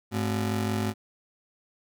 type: ring-modulated tone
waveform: 30% pulse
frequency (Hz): 158.7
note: D#3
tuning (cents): +35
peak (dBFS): -20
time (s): 0.11-0.94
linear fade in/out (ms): 50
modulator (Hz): 56.6
effects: none